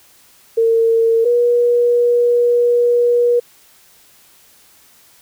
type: tone pair in turn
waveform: sine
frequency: 455.7 / 480.8 Hz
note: A#4 / B4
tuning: -39 / -46 cents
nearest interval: minor second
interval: 93 cents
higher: second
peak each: -10 dBFS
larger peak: neither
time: 0.57-1.25 / 1.25-3.4 s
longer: second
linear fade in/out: 10 ms
effects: white hiss -49 dBFS RMS until 5.21 s